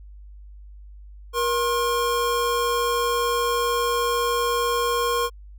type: tone pair together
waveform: square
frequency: 475.6 / 1069 Hz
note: A#4 / C6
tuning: +35 / +37 cents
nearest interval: octave + major second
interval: 1402 cents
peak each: -24 dBFS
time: 1.33-5.3 s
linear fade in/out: 50 ms
effects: added 50 Hz sine -40 dBFS peak until 5.58 s